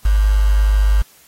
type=tone with quantisation; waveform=sine; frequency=51.1 Hz; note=G#1; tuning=27 cents flat; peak=-10 dBFS; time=0.05-1.02 s; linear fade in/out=5 ms; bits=5; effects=white hiss -49 dBFS RMS until 1.27 s + AAC 48 kbps